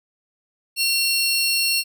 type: tone pair together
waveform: sawtooth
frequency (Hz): 2733 / 4338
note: F7 / C#8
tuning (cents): -38 / -38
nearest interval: minor sixth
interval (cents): 800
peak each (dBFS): -18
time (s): 0.76-1.84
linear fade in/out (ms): 50
effects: none